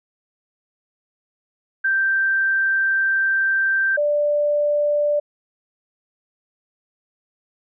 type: tone pair in turn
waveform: sine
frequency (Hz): 1568 / 588.5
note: G6 / D5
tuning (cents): 0 / +3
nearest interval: octave + perfect fourth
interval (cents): 1697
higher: first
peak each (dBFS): -16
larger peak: neither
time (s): 1.84-3.97 / 3.97-5.2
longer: first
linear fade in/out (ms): 10
effects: none